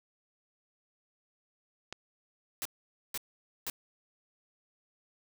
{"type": "click", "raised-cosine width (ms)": 0.2, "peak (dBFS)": -21, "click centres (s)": 1.926}
{"type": "noise bursts", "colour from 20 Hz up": "white", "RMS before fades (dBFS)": -36, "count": 3, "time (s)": [2.62, 3.699], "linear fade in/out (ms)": 0, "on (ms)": 33, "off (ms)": 490}
{"effects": []}